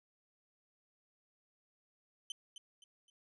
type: tone with echo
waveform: sawtooth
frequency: 3069 Hz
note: G7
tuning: 37 cents flat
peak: -36 dBFS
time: 2.3-2.32 s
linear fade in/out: 2 ms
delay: 260 ms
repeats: 3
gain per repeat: -9 dB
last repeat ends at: 3.1 s
effects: resampled to 22050 Hz